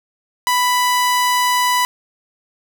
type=tone; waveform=sawtooth; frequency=990 Hz; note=B5; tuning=4 cents sharp; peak=-10 dBFS; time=0.47-1.85 s; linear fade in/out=0 ms; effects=none